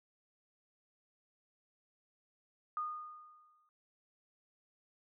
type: tone with exponential decay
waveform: sine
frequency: 1227 Hz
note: D#6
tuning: 25 cents flat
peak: -33 dBFS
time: 2.77-3.69 s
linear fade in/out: 1 ms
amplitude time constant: 200 ms
effects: none